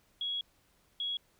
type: tone bursts at uneven times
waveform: sine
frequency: 3329 Hz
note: G#7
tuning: 3 cents sharp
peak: -32 dBFS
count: 2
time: 0.21-0.41 / 1-1.17 s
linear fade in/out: 2 ms
effects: pink hiss -69 dBFS RMS until 1.39 s